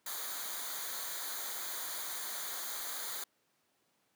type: noise with comb filter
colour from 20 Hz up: white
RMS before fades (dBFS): -40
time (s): 0.06-3.24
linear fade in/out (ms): 5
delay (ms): 0.37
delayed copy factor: -0.75
effects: pink hiss -75 dBFS RMS until 4.15 s + high-pass 200 Hz 12 dB/octave